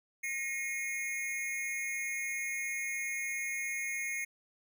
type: tone with amplitude modulation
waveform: square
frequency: 2157 Hz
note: C#7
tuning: 48 cents flat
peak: -31 dBFS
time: 0.23-4.25 s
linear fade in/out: 10 ms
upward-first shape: sine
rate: 283 Hz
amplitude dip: 80%
effects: none